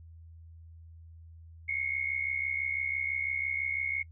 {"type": "tone pair together", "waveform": "sine", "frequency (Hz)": [2151, 2217], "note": ["C7", "C#7"], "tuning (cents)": [47, 0], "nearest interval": "minor second", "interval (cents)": 53, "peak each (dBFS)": [-32, -33], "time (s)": [1.68, 4.03], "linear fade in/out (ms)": 10, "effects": ["noise-tail reverb RT60 0.1 s tail -25 dB re dry", "added 82 Hz sine -48 dBFS peak until 4.11 s"]}